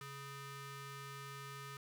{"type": "ring-modulated tone", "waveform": "sawtooth", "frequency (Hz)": 557, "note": "C#5", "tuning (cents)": 8, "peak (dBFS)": -40, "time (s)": [0.01, 1.77], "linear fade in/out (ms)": 2, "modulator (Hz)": 693, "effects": []}